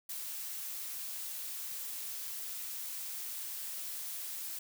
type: noise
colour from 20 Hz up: blue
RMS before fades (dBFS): -41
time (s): 0.09-4.59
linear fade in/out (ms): 5
effects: none